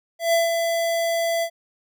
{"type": "tone with ADSR envelope", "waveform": "square", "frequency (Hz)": 670, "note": "E5", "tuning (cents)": 28, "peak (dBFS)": -16, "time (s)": [0.19, 1.5], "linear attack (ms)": 140, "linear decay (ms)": 160, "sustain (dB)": -5, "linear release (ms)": 74, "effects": []}